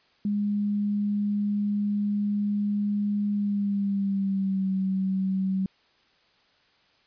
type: tone with pitch glide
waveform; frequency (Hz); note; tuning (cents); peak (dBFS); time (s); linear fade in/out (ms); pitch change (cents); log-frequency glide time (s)
sine; 205.4 to 190.54; G#3 to G3; -19 to -49; -23; 0.25-5.66; 2; -130; 3.31-4.71
effects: white hiss -63 dBFS RMS until 7.06 s + resampled to 11025 Hz